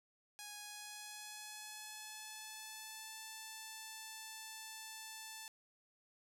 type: tone with pitch glide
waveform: 5% pulse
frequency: 830.6 to 880 Hz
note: G#5 to A5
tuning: 0 to 0 cents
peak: -36 dBFS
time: 0.39-5.48 s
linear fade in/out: 0 ms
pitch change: +100 cents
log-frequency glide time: 0.57-3.19 s
effects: none